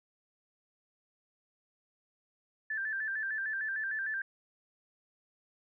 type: tone with vibrato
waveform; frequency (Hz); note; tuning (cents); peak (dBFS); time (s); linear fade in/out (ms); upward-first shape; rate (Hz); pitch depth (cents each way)
sine; 1661.2; G#6; 0; -32; 2.7-4.22; 5; square; 6.6; 86
effects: none